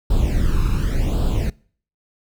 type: noise with flanger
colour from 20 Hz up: brown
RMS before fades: -18 dBFS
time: 0.1-1.5 s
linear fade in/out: 5 ms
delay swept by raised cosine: 0.24 to 0.79 ms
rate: 0.89 Hz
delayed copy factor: +0.8
effects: noise-tail reverb RT60 0.5 s tail -24 dB re dry